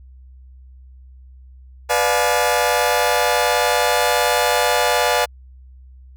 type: chord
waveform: sawtooth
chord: B diminished seventh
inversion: none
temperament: just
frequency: 493.9 / 592.7 / 711.2 / 853.4 Hz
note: B4 / D5 / F5 / Ab5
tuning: 0 / +16 / +31 / +47 cents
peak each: -17 dBFS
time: 1.89-5.26 s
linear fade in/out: 20 ms
effects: added 64 Hz sine -40 dBFS peak until 6.16 s